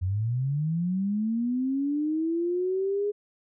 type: linear sweep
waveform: sine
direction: up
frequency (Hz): 87.31 to 416.4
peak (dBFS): -24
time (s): 0.01-3.12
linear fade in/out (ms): 20
effects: none